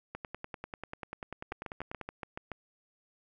two click trains, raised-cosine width 0.5 ms, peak -23 / -24 dBFS, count 8 / 20, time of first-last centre 1.52-2.517 / 0.15-2.013 s, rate 7.02 / 10.2 Hz, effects none

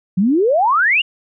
sine exponential sweep, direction up, 173.8 to 2954 Hz, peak -11 dBFS, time 0.17-1.02 s, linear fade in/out 10 ms, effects none

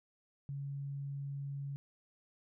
sine tone, 140 Hz, C#3, 18 cents sharp, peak -38 dBFS, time 0.49-1.76 s, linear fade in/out 0 ms, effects none

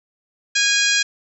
harmonic tone, 821 Hz, G#5, 20 cents flat, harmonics 2 / 3 / 4 / 5 / 6 / 7 / 8 / 9, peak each -20 / -22 / -23 / -24 / -25 / -25 / -26 / -27 dBFS, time 0.55-1.03 s, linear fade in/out 10 ms, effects none

